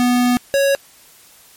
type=tone pair in turn; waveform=square; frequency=246.1 / 553.9 Hz; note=B3 / C#5; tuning=-6 / -1 cents; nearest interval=octave + major second; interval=1405 cents; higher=second; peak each=-13 dBFS; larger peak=neither; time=0-0.37 / 0.54-0.75 s; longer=first; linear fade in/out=0 ms; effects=white hiss -47 dBFS RMS until 1.56 s + MP3 64 kbps